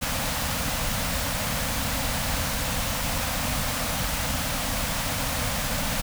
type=band-stop noise; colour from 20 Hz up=pink; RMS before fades=-27 dBFS; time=0.01-6.02 s; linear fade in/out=20 ms; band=290 to 480 Hz; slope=96 dB/octave; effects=none